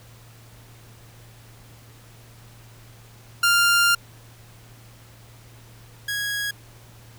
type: tone pair in turn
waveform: sawtooth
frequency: 1396.9 / 1655 Hz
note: F6 / G#6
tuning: 0 / -6 cents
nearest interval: minor third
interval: 294 cents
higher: second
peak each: -12 / -21 dBFS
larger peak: first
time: 3.43-3.95 / 6.08-6.51 s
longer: first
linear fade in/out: 5 ms
effects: added 115 Hz sine -47 dBFS peak until 7.18 s + pink hiss -51 dBFS RMS until 7.18 s